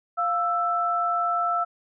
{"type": "tone pair together", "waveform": "sine", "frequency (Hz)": [698.5, 1324.3], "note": ["F5", "E6"], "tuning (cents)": [0, 8], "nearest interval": "major seventh", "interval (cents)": 1108, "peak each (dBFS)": [-26, -23], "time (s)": [0.17, 1.65], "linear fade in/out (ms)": 20, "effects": []}